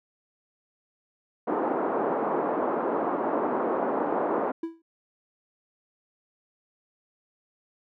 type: band-pass noise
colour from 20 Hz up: pink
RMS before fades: -27 dBFS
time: 1.47-4.52 s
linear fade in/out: 10 ms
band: 280 to 1100 Hz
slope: 24 dB/octave
type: tone with exponential decay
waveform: triangle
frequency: 329.6 Hz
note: E4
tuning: in tune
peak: -23 dBFS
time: 4.63-4.82 s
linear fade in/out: 5 ms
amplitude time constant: 40 ms
effects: none